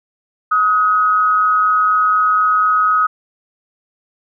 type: tone pair together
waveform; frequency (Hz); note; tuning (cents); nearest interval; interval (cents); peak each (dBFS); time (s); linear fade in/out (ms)
sine; 1266.1 / 1462; D#6 / F#6; +30 / -21; major second; 249; -11 / -21; 0.51-3.07; 10
effects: none